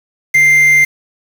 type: tone with quantisation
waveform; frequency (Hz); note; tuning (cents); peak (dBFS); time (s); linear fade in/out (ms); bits
triangle; 2093; C7; 0; -4; 0.34-0.85; 10; 4
effects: none